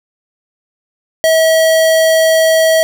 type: tone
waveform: square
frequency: 644 Hz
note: E5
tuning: 41 cents flat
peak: -8 dBFS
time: 1.24-2.83 s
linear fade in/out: 0 ms
effects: none